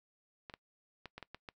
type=clicks; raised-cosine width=0.3 ms; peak=-29 dBFS; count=7; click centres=0.498 / 0.539 / 1.057 / 1.18 / 1.227 / 1.346 / 1.488 s; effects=noise-tail reverb RT60 0.1 s tail -22 dB re dry